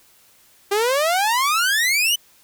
sawtooth exponential sweep, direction up, 392 to 3040 Hz, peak -13 dBFS, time 0.71-2.16 s, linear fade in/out 10 ms, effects white hiss -54 dBFS RMS until 2.43 s

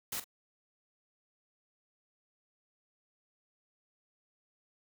white noise with echo, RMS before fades -37 dBFS, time 0.12-0.2 s, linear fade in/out 5 ms, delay 43 ms, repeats 1, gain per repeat -13 dB, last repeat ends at 0.243 s, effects none

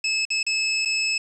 25% pulse tone with dropouts, 2600 Hz, E7, 24 cents flat, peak -17 dBFS, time 0.04-1.18 s, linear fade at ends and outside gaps 5 ms, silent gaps 0.253-0.303 / 0.43-0.465 / 0.851-0.856 s, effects resampled to 24000 Hz + 8-bit

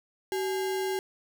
sine tone with sample-and-hold, 380.2 Hz, F#4, 47 cents sharp, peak -27 dBFS, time 0.32-0.99 s, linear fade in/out 0 ms, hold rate 1225 Hz, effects none

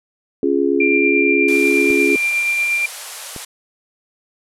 sine chord, Db major, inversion none, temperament just, 277.2 / 346.5 / 415.8 Hz, Db4 / F4 / Ab4, 0 / -14 / +2 cents, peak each -18 dBFS, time 0.43-2.16 s, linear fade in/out 2 ms
sine tone with tremolo, 2377 Hz, D7, 20 cents sharp, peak -14 dBFS, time 0.8-2.86 s, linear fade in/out 5 ms, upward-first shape triangle, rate 8.4 Hz, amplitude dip 30%
white band-pass noise, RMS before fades -33 dBFS, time 1.48-3.45 s, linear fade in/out 5 ms, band 480 to 12000 Hz, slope 48 dB/octave
clicks, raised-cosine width 2 ms, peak -18 dBFS, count 2, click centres 1.905 / 3.363 s
effects none

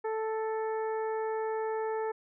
harmonic tone, 440 Hz, A4, in tune, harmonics 1 / 2 / 3 / 4 / 5, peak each -31 / -36 / -45 / -46 / -54 dBFS, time 0.04-2.12 s, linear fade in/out 10 ms, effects none

